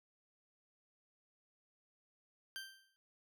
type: tone with exponential decay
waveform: 20% pulse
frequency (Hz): 1568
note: G6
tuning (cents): 0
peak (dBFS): -36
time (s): 2.56-2.96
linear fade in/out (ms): 0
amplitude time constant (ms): 86
effects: none